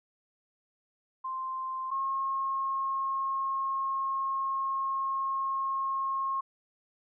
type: tone pair in turn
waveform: sine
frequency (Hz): 1046.5 / 1079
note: C6 / C#6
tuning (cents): 0 / -47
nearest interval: minor second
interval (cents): 53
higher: second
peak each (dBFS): -32 / -28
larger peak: second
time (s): 1.24-1.91 / 1.91-6.41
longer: second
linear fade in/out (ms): 10
effects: none